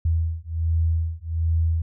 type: beating tone pair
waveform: sine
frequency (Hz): 81.3 / 82.6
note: E2 / E2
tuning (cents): -23 / +4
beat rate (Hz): 1.3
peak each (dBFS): -23 / -23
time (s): 0.05-1.82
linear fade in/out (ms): 5
effects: none